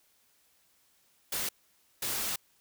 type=noise bursts at uneven times; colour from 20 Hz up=white; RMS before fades=-33 dBFS; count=2; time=1.32-1.49 / 2.02-2.36 s; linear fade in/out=5 ms; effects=white hiss -68 dBFS RMS until 2.6 s